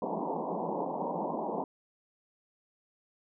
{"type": "band-pass noise", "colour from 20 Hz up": "white", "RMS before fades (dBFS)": -34, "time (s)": [0.02, 1.64], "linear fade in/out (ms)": 2, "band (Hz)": [160, 1000], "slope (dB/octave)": 96, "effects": []}